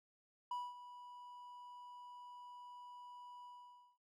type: tone with ADSR envelope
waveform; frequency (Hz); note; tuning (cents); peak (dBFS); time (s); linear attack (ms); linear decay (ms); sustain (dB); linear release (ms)
triangle; 981; B5; -12; -36; 0.51-3.98; 4; 220; -14; 530
effects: none